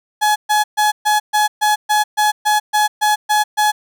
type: tone bursts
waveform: 35% pulse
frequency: 845 Hz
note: G#5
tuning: 30 cents sharp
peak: -10 dBFS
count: 13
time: 0.21-3.72 s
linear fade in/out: 20 ms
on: 150 ms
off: 130 ms
effects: none